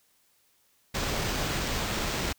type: noise with sample-and-hold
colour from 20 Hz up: pink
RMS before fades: -30 dBFS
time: 0.94-2.33 s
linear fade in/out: 10 ms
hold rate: 11025 Hz
effects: white hiss -67 dBFS RMS until 2.38 s